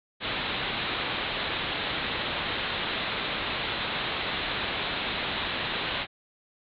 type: low-pass noise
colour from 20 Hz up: white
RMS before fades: -31 dBFS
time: 0.2-6.07 s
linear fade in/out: 50 ms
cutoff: 4000 Hz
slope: 96 dB/octave
effects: none